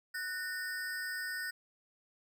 square ring-modulated tone, 1652 Hz, G#6, 10 cents flat, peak -34 dBFS, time 0.14-1.51 s, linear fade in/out 10 ms, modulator 170 Hz, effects none

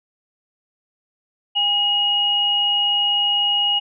sine tone pair together, 814.9 / 2884 Hz, G#5 / F#7, -33 / -45 cents, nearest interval octave + minor seventh, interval 2188 cents, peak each -26 / -16 dBFS, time 1.55-3.8 s, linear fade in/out 20 ms, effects none

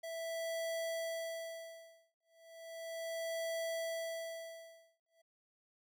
square tone with tremolo, 659.3 Hz, E5, in tune, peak -37 dBFS, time 0.03-5.22 s, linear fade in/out 10 ms, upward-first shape sine, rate 0.35 Hz, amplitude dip 100%, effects none

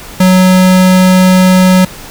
square tone, 185 Hz, F#3, in tune, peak -4 dBFS, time 0.2-1.85 s, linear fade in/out 5 ms, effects pink hiss -29 dBFS RMS until 2.1 s

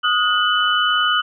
sine tone cluster, 1248 / 1449 / 2991 Hz, D#6 / F#6 / F#7, +5 / -37 / +18 cents, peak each -19 dBFS, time 0.03-1.22 s, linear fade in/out 20 ms, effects none

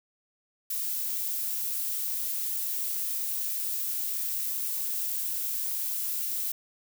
violet noise, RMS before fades -31 dBFS, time 0.7-6.52 s, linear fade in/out 5 ms, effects none

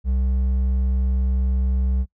triangle tone with hard clipping, 64.3 Hz, C2, 30 cents flat, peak -19 dBFS, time 0.04-2.06 s, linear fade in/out 50 ms, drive 8 dB, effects noise-tail reverb RT60 0.1 s tail -23 dB re dry

